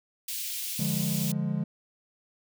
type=high-pass noise; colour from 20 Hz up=white; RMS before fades=-34 dBFS; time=0.28-1.32 s; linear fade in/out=5 ms; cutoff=2500 Hz; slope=24 dB/octave
type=chord; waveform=triangle; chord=D diminished; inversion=none; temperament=equal; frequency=146.83 / 174.61 / 207.7 Hz; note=D3 / F3 / Ab3; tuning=0 / 0 / 0 cents; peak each=-29 dBFS; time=0.79-1.64 s; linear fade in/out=5 ms
effects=none